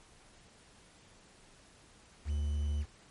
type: tone with quantisation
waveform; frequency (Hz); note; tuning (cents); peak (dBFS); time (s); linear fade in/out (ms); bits
triangle; 73.42; D2; 0; -28; 2.25-2.86; 50; 9
effects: pink hiss -60 dBFS RMS until 3.1 s + MP3 48 kbps